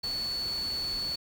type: tone in noise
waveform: sine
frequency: 4435 Hz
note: C#8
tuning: in tune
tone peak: -30 dBFS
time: 0.03-1.16 s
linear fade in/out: 10 ms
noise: pink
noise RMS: -43 dBFS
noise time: 0.03-1.16 s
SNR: +10 dB
effects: none